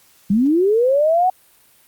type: linear sweep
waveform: sine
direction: up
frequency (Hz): 186.8 to 756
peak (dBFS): -12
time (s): 0.3-1.3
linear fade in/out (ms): 5
effects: white hiss -53 dBFS RMS until 1.87 s + Opus 48 kbps